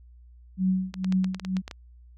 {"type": "tone with tremolo", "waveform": "sine", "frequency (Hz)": 187.1, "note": "F#3", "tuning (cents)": 20, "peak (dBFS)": -19, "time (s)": [0.57, 1.62], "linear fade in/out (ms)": 50, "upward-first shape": "triangle", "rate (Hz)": 2.1, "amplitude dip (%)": 100}
{"type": "clicks", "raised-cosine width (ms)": 0.2, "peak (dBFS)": -19, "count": 10, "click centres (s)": [0.941, 1.045, 1.124, 1.244, 1.346, 1.397, 1.449, 1.568, 1.679, 1.712]}
{"effects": ["added 60 Hz sine -48 dBFS peak until 2.17 s"]}